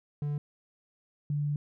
triangle / sine tone pair in turn, 146.3 / 146.3 Hz, D3 / D3, -6 / -6 cents, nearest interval unison, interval 0 cents, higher neither, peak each -27 dBFS, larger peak neither, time 0.22-0.38 / 1.3-1.56 s, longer second, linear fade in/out 2 ms, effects none

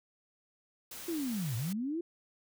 white noise, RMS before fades -45 dBFS, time 0.91-1.73 s, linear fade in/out 5 ms
sine linear two-way sweep, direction down then up, 351.1 to 106.7 to 351.1 Hz, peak -32 dBFS, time 1.08-2.01 s, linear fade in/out 5 ms, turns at 1.56 s
effects none

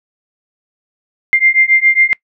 sine beating tone pair, 2097 / 2104.3 Hz, C7 / C7, +3 / +9 cents, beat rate 7.3 Hz, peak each -11 dBFS, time 1.33-2.13 s, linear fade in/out 0 ms, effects noise-tail reverb RT60 0.1 s tail -24 dB re dry

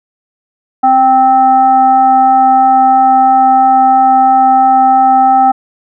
sine tone with frequency modulation, 783 Hz, G5, 2 cents flat, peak -4 dBFS, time 0.83-5.52 s, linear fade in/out 10 ms, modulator 521 Hz, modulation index 0.47, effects none

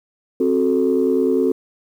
sine chord, F# diminished, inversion second, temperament equal with one note detuned, 264.1 / 370 / 440 Hz, C4 / F#4 / A4, +16 / 0 / 0 cents, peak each -18 dBFS, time 0.4-1.52 s, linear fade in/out 5 ms, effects tanh soft clip ceiling -7 dBFS + 8-bit

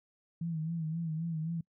sine tone with vibrato, 162.4 Hz, E3, 26 cents flat, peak -32 dBFS, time 0.41-1.61 s, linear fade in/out 5 ms, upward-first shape sine, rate 3.8 Hz, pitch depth 71 cents each way, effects noise-tail reverb RT60 0.1 s tail -25 dB re dry

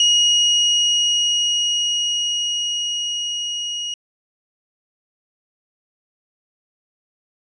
35% pulse tone with level ramp, 2887 Hz, F#7, 43 cents flat, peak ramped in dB -10 to -22 dBFS, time 0-3.94 s, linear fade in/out 2 ms, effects resampled to 22050 Hz

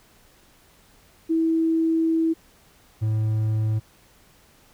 sine / triangle tone pair in turn, 325.3 / 108.87 Hz, E4 / A2, -23 / -18 cents, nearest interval octave + perfect fifth, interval 1895 cents, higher first, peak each -18 dBFS, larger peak neither, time 1.29-2.34 / 3.01-3.8 s, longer first, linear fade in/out 20 ms, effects pink hiss -56 dBFS RMS until 4.73 s

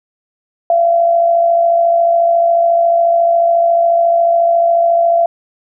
sine tone with amplitude modulation, 680 Hz, F5, 46 cents flat, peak -6 dBFS, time 0.7-5.26 s, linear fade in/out 2 ms, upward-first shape sine, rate 54.1 Hz, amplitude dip 45%, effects none

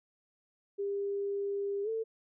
sine tone with pitch glide, 400.5 to 447 Hz, G4 to A4, +37 to +27 cents, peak -31 dBFS, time 0.78-2.04 s, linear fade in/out 20 ms, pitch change +190 cents, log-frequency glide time 1.83-1.89 s, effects none

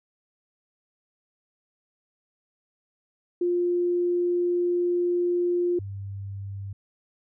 sine tone pair in turn, 351.8 / 98.72 Hz, F4 / G2, +13 / +13 cents, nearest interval octave + minor seventh, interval 2200 cents, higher first, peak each -21 / -32 dBFS, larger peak first, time 3.41-5.79 / 5.79-6.73 s, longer first, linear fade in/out 5 ms, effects none

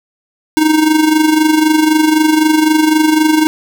square tone with amplitude modulation, 311.1 Hz, D#4, in tune, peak -6 dBFS, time 0.57-3.47 s, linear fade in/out 0 ms, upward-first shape sine, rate 23.9 Hz, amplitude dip 60%, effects 7-bit

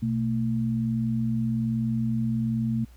sine tone pair together, 123.82 / 225 Hz, B2 / A3, +5 / +39 cents, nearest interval minor seventh, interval 1034 cents, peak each -27 / -25 dBFS, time 0.02-2.85 s, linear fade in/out 10 ms, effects added 60 Hz sine -47 dBFS peak until 2.96 s + pink hiss -60 dBFS RMS until 2.96 s

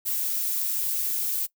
violet noise, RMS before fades -27 dBFS, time 0.05-1.47 s, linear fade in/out 20 ms, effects noise-tail reverb RT60 0.1 s tail -21 dB re dry

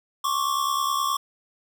square tone pair together, 1081 / 1150.6 Hz, C#6 / D6, -44 / -36 cents, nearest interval minor second, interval 108 cents, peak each -26 dBFS, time 0.24-1.17 s, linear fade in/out 5 ms, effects none

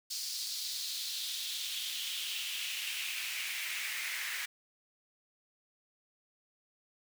pink noise with high-pass filter sweep, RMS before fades -38 dBFS, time 0.1-4.46 s, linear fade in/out 10 ms, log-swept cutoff 4800 to 1900 Hz, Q 3.2, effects none

